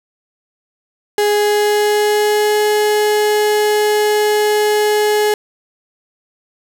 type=tone with pitch glide; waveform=35% pulse; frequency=415.3 to 421.3 Hz; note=G#4 to G#4; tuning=0 to +25 cents; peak=-10 dBFS; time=1.18-5.34 s; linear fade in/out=2 ms; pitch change=+25 cents; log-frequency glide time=1.28-2.55 s; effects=7-bit